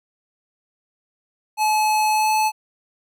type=tone with pitch glide; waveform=square; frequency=858 to 864.5 Hz; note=A5 to A5; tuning=-44 to -31 cents; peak=-17 dBFS; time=1.57-2.52 s; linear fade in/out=50 ms; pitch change=+13 cents; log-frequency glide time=2.11-2.31 s; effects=none